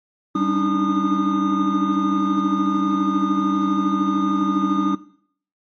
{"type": "tone cluster", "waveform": "triangle", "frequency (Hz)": [195.1, 282.8, 297, 309.8, 1223], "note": ["G3", "C#4", "D4", "D#4", "D#6"], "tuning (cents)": [-8, 35, 20, -7, -30], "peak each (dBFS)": -22, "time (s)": [0.35, 4.95], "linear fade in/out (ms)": 5, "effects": ["noise-tail reverb RT60 0.6 s tail -18 dB re dry", "MP3 32 kbps"]}